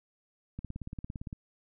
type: click train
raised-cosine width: 5 ms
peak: -26 dBFS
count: 14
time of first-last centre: 0.59-1.329 s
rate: 17.6 Hz
effects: none